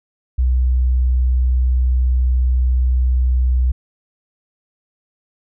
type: tone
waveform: sine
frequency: 62.8 Hz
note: B1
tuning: 30 cents sharp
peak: -12 dBFS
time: 0.38-3.72 s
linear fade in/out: 10 ms
effects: none